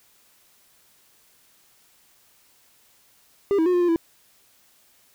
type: tone with pitch steps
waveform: triangle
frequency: 400.4 / 323 / 361.2 / 353.9 / 350.3 / 331.6 Hz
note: G4 / E4 / F#4 / F4 / F4 / E4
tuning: +37 / -35 / -42 / +23 / +5 / +10 cents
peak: -15 dBFS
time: 3.51-3.96 s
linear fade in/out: 0 ms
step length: 75 ms
effects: white hiss -59 dBFS RMS until 5.14 s